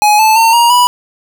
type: tone with pitch steps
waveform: square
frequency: 840 / 873.1 / 907.6 / 943.4 / 980.6 Hz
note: G#5 / A5 / A#5 / A#5 / B5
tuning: +19 / -14 / -47 / +20 / -13 cents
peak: -6 dBFS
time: 0.02-0.87 s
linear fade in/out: 0 ms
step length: 170 ms
effects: none